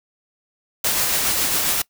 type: noise with tremolo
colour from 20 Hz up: white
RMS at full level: -19 dBFS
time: 0.84-1.82 s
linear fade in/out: 5 ms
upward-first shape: triangle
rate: 7.3 Hz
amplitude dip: 30%
effects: noise-tail reverb RT60 0.1 s tail -22 dB re dry